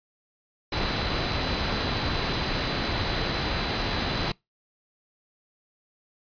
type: tone in noise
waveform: sine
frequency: 4019 Hz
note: B7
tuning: 30 cents sharp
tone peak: -37 dBFS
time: 0.72-4.32 s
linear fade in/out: 5 ms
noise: pink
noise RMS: -27 dBFS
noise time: 0.72-4.32 s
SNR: -13 dB
effects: noise-tail reverb RT60 0.2 s tail -25 dB re dry + resampled to 11025 Hz